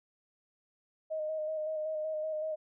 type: tone with vibrato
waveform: sine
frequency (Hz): 622.3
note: D#5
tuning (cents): 0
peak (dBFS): -32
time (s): 1.1-2.56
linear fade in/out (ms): 20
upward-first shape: square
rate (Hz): 5.3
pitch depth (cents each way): 21
effects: none